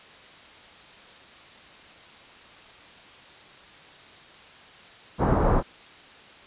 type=low-pass noise; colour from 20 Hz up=pink; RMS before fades=-21 dBFS; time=5.18-5.63 s; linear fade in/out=50 ms; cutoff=1200 Hz; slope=24 dB/octave; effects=white hiss -48 dBFS RMS until 6.46 s + resampled to 8000 Hz